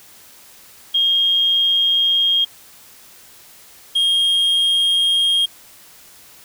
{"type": "tone pair in turn", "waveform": ["sine", "triangle"], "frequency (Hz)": [3239, 3239], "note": ["G#7", "G#7"], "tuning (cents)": [-44, -44], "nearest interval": "unison", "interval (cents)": 0, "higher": "neither", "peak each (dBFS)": [-13, -12], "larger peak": "second", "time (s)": [[0.94, 2.45], [3.95, 5.46]], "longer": "neither", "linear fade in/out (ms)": 10, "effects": ["white hiss -45 dBFS RMS until 6.44 s"]}